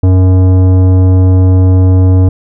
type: tone with tanh clipping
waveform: sine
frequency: 92.8 Hz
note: F#2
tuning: 6 cents sharp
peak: -5 dBFS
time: 0.03-2.29 s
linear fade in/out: 5 ms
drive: 14 dB
effects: none